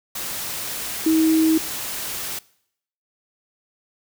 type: tone in noise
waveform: sine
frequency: 319.2 Hz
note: D#4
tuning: 44 cents sharp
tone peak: -14 dBFS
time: 1.06-1.58 s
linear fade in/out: 5 ms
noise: white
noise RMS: -29 dBFS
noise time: 0.15-2.39 s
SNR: +12 dB
effects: noise-tail reverb RT60 0.7 s tail -22 dB re dry